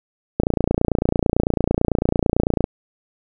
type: click train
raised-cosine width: 2 ms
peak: -3 dBFS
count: 66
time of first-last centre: 0.4-2.641 s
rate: 29 Hz
effects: none